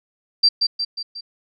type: tone with echo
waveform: sine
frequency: 4699 Hz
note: D8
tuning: in tune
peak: -10 dBFS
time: 0.43-0.49 s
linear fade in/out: 10 ms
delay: 180 ms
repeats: 4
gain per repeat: -5 dB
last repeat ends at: 1.21 s
effects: none